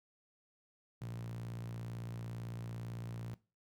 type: tone with high-pass filter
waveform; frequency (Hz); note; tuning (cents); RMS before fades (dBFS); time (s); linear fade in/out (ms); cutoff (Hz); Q
sawtooth; 57.9; A#1; -11; -44; 1.01-3.34; 0; 130; 8.5
effects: noise-tail reverb RT60 0.3 s tail -19 dB re dry

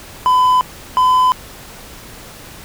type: tone pair in turn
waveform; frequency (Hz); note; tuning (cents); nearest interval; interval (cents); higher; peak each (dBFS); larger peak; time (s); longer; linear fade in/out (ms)
triangle; 1007 / 1012.1; B5 / B5; +33 / +42; unison; 9; second; -7; neither; 0.26-0.61 / 0.97-1.32; neither; 0
effects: pink hiss -36 dBFS RMS until 2.64 s

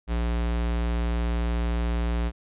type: tone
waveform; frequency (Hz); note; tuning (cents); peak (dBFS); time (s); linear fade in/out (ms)
square; 58.4; A#1; +4; -24; 0.07-2.32; 50
effects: resampled to 8000 Hz

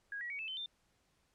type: tone with pitch steps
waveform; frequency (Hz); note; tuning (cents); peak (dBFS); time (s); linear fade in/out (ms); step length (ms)
sine; 1644 / 1921.5 / 2246 / 2625 / 3068 / 3586; G#6 / B6 / C#7 / E7 / G7 / A7; -18 / -48 / +22 / -8 / -38 / +32; -39; 0.12-0.66; 2; 90
effects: pink hiss -75 dBFS RMS until 1.34 s + low-pass 10000 Hz 12 dB/octave

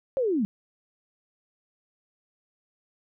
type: linear sweep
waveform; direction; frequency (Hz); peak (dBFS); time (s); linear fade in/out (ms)
sine; down; 554.4 to 187.7; -22; 0.17-0.45; 0
effects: none

